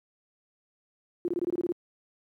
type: tone bursts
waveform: sine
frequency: 349.8 Hz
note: F4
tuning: 3 cents sharp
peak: -25 dBFS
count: 9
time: 1.25-1.72 s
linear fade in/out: 0 ms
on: 30 ms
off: 25 ms
effects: high-pass 150 Hz 12 dB/octave + 11-bit